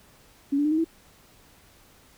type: tone with pitch steps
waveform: sine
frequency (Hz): 279.7 / 290.9 / 302.6 / 314.7 / 327.3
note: C#4 / D4 / D#4 / D#4 / E4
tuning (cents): +16 / -16 / -48 / +20 / -12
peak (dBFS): -20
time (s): 0.52-0.845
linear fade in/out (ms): 10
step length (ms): 65
effects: pink hiss -56 dBFS RMS until 2.17 s